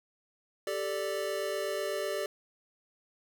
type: chord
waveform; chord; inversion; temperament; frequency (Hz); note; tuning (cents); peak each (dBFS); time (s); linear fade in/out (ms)
square; G suspended second; none; equal; 392 / 440 / 587.3; G4 / A4 / D5; 0 / 0 / 0; -37 / -38 / -35; 0.67-2.26; 2
effects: none